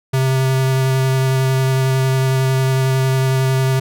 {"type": "tone with vibrato", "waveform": "square", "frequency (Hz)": 132, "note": "C3", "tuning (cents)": 16, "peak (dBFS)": -14, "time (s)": [0.13, 3.8], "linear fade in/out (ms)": 10, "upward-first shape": "square", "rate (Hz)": 11, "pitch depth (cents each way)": 8, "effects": []}